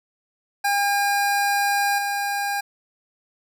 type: tone with level steps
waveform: 25% pulse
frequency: 807 Hz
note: G#5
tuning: 50 cents flat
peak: -15 / -19 dBFS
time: 0.64-2.61 s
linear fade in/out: 10 ms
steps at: 1.98 s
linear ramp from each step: 5 ms
effects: none